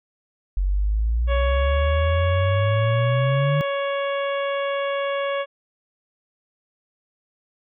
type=exponential sweep; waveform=sine; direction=up; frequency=45.61 to 149.8 Hz; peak=-18 dBFS; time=0.57-3.61 s; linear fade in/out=0 ms
type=harmonic tone; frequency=558 Hz; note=C#5; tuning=11 cents sharp; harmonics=1 / 2 / 3 / 4 / 5 / 6; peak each=-23 / -29 / -33 / -35 / -37 / -39 dBFS; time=1.27-5.46 s; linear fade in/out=50 ms
effects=none